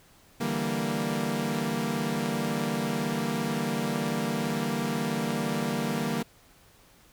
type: chord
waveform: sawtooth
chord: E half-diminished seventh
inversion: third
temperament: equal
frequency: 146.83 / 164.81 / 196 / 233.1 Hz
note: D3 / E3 / G3 / Bb3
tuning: 0 / 0 / 0 / 0 cents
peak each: -31 / -31 / -29 / -26 dBFS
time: 0.4-6.23 s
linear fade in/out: 10 ms
effects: pink hiss -58 dBFS RMS until 7.12 s